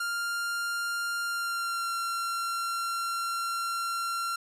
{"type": "tone with pitch glide", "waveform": "45% pulse", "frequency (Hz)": [1397, 1369.8], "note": ["F6", "F6"], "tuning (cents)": [0, -34], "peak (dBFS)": -29, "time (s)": [0, 4.36], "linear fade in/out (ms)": 5, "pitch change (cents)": -34, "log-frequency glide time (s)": [1.23, 1.94], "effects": ["resampled to 32000 Hz"]}